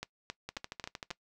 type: two click trains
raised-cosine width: 0.2 ms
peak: -20 / -22 dBFS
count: 5 / 9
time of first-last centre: 0.03-1.111 / 0.49-1.105 s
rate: 3.7 / 13 Hz
effects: noise-tail reverb RT60 0.1 s tail -20 dB re dry